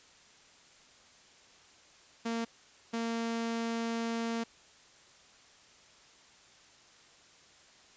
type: tone bursts at uneven times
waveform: sawtooth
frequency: 230 Hz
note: A#3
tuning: 23 cents flat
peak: -28 dBFS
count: 2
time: 2.25-2.45 / 2.93-4.44 s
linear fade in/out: 10 ms
effects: white hiss -59 dBFS RMS until 7.96 s + resampled to 16000 Hz